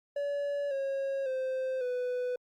triangle tone with pitch steps, 571 / 545.2 / 520.6 / 497.1 Hz, D5 / C#5 / C5 / B4, -49 / -29 / -9 / +11 cents, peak -28 dBFS, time 0.16-2.36 s, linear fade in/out 5 ms, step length 550 ms, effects Opus 48 kbps

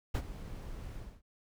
brown noise with ADSR envelope, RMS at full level -28 dBFS, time 0.14-1.22 s, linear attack 12 ms, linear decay 64 ms, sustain -15 dB, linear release 260 ms, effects none

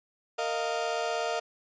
35% pulse chord, Bb suspended fourth, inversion none, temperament equal with one note detuned, 461.1 / 622.3 / 698.5 Hz, Bb4 / Eb5 / F5, -19 / 0 / 0 cents, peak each -32 / -32 / -30 dBFS, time 0.38-1.4 s, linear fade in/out 10 ms, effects resampled to 16000 Hz

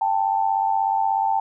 sine tone pair together, 789 / 885.6 Hz, G5 / A5, +11 / +11 cents, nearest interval major second, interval 200 cents, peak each -21 dBFS, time 0.01-1.4 s, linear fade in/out 5 ms, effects none

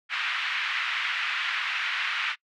white band-pass noise, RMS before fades -29 dBFS, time 0.09-2.36 s, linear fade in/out 50 ms, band 1300 to 2800 Hz, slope 24 dB/octave, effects noise-tail reverb RT60 0.1 s tail -25 dB re dry

